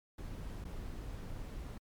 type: noise with dropouts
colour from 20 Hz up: brown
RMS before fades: -43 dBFS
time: 0.18-1.78 s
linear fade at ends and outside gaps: 5 ms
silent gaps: 0.642-0.65 s
effects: MP3 96 kbps